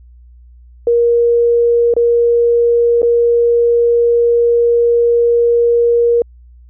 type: tone with dropouts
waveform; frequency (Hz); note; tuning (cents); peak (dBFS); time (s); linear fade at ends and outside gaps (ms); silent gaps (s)
sine; 472.2; A#4; +22; -8; 0.87-6.22; 2; 1.939-1.965 / 3.019-3.029
effects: added 60 Hz sine -38 dBFS peak until 6.69 s